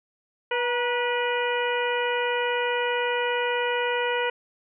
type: harmonic tone with a mistuned harmonic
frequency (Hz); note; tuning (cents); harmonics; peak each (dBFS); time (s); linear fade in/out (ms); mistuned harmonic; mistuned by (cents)
487.6; B4; -22; 1 / 2 / 3 / 4 / 5 / 6; -26 / -29 / -31 / -32 / -33 / -34; 0.51-4.3; 5; 2; -41
effects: none